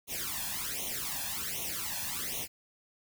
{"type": "noise with flanger", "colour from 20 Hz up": "white", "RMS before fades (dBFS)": -36, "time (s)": [0.07, 2.48], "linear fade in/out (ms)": 50, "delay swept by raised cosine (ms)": [0.31, 1.19], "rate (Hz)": 1.3, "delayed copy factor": 1, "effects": []}